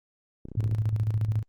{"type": "clicks", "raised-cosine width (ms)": 3, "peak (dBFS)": -26, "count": 9, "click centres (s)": [0.454, 0.486, 0.517, 0.553, 0.599, 0.63, 0.66, 0.694, 0.725]}
{"type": "tone with tremolo", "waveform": "sine", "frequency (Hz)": 107.8, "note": "A2", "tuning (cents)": -35, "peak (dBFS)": -21, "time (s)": [0.57, 1.43], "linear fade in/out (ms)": 5, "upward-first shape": "square", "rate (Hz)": 14, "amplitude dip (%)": 55}
{"effects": ["Opus 32 kbps"]}